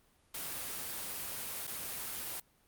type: noise with dropouts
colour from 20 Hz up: white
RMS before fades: -40 dBFS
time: 0.34-2.4 s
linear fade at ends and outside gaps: 5 ms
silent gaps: 1.671-1.675 s
effects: pink hiss -69 dBFS RMS until 2.67 s + Opus 32 kbps